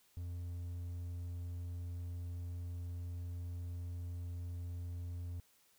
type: tone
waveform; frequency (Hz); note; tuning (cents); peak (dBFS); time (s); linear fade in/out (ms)
triangle; 87.2; F2; -2; -38; 0.17-5.4; 0
effects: white hiss -70 dBFS RMS until 5.78 s